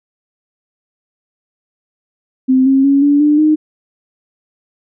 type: tone with pitch steps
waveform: sine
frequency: 260 / 268.9 / 278 / 287.5 / 297.3 / 307.4 Hz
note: C4 / C4 / C#4 / D4 / D4 / D#4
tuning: -11 / +47 / +5 / -37 / +21 / -21 cents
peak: -7 dBFS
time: 2.48-3.56 s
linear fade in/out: 20 ms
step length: 180 ms
effects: none